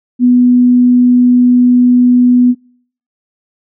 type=tone; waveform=sine; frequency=246.9 Hz; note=B3; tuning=in tune; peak=-4 dBFS; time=0.19-2.55 s; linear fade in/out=50 ms; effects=noise-tail reverb RT60 0.6 s tail -26 dB re dry